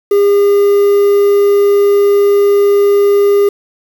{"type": "tone with quantisation", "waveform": "triangle", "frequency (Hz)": 404.5, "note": "G#4", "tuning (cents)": -46, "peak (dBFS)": -4, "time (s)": [0.11, 3.49], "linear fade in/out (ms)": 5, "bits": 5, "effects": []}